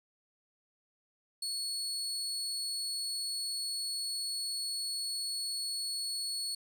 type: tone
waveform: 30% pulse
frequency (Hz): 4383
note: C#8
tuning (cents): -20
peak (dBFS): -31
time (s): 1.42-6.55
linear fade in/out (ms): 5
effects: none